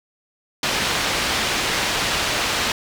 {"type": "low-pass noise", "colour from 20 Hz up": "white", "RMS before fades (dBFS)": -22, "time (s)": [0.63, 2.72], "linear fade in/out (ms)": 2, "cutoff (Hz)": 4100, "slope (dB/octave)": 12, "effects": []}